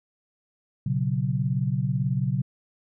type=chord; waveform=sine; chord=B suspended second; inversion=none; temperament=equal with one note detuned; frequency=120.37 / 138.59 / 185 Hz; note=B2 / C#3 / F#3; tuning=-44 / 0 / 0 cents; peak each=-27 / -25 / -29 dBFS; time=0.86-2.42 s; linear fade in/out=5 ms; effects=none